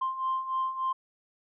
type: beating tone pair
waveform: sine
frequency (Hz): 1046.5 / 1049.9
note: C6 / C6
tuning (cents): 0 / +6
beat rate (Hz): 3.4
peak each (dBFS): -33 / -28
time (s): 0.01-0.93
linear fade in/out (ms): 10
effects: tanh soft clip ceiling -22 dBFS